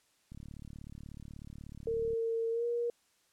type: click train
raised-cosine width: 5 ms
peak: -35 dBFS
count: 67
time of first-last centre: 0.32-2.133 s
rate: 36.4 Hz
type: tone with pitch glide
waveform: sine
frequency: 455.9 to 474.2 Hz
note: A#4 to A#4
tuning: -39 to +30 cents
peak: -30 dBFS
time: 1.87-2.9 s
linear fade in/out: 2 ms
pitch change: +69 cents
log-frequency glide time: 2.51-2.65 s
effects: white hiss -71 dBFS RMS until 3.32 s + low-pass 10000 Hz 12 dB/octave